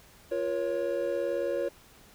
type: chord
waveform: triangle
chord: Bb minor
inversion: second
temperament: equal with one note detuned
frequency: 349.2 / 476 / 554.4 Hz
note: F4 / Bb4 / Db5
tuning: 0 / +36 / 0 cents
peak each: -32 / -31 / -28 dBFS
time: 0.31-1.69 s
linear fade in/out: 10 ms
effects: pink hiss -56 dBFS RMS until 2.14 s